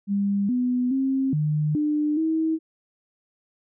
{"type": "tone with pitch steps", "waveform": "sine", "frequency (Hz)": [200.3, 248.7, 267.1, 151.3, 299.6, 320], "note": ["G3", "B3", "C4", "D#3", "D4", "D#4"], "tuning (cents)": [38, 12, 36, -48, 35, 49], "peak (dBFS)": -20, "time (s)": [0.07, 2.59], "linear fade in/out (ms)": 50, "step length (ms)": 420, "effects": []}